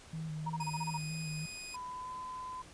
sine tone with vibrato, 157.4 Hz, D#3, 20 cents sharp, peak -37 dBFS, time 0.13-1.46 s, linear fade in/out 5 ms, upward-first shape square, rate 3.1 Hz, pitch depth 31 cents each way
sine tone bursts, 943 Hz, A#5, 20 cents sharp, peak -34 dBFS, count 8, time 0.46-0.976 s, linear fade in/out 10 ms, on 40 ms, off 28 ms
15% pulse tone, 2490 Hz, D#7, 1 cent sharp, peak -36 dBFS, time 0.6-1.76 s, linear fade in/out 5 ms
sine tone with pitch glide, 1000 to 1015.7 Hz, B5 to B5, +21 to +48 cents, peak -40 dBFS, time 1.74-2.62 s, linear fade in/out 5 ms, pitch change +27 cents, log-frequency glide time 1.88-2.14 s
effects pink hiss -55 dBFS RMS until 2.73 s + resampled to 22050 Hz

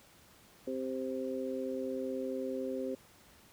harmonic tone, 130.81 Hz, C3, in tune, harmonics 2 / 3 / 4, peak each -38 / -39 / -38 dBFS, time 0.67-2.95 s, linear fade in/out 5 ms, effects pink hiss -60 dBFS RMS until 3.52 s + high-pass 60 Hz 12 dB/octave

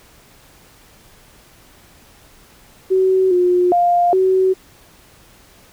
sine tone with pitch steps, 376.9 / 358.1 / 701 / 376.4 Hz, F#4 / F4 / F5 / F#4, +32 / +43 / +6 / +30 cents, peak -11 dBFS, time 2.9-4.54 s, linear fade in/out 20 ms, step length 410 ms, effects pink hiss -48 dBFS RMS until 5.72 s

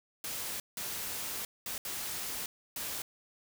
white noise bursts at uneven times, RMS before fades -38 dBFS, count 5, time 0.24-0.6 / 0.77-1.45 / 1.66-1.78 / 1.85-2.46 / 2.76-3.02 s, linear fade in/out 2 ms, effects none

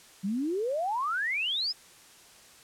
sine exponential sweep, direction up, 183.4 to 5274 Hz, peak -27 dBFS, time 0.23-1.73 s, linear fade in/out 20 ms, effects white hiss -54 dBFS RMS until 2.63 s + low-pass 10000 Hz 12 dB/octave

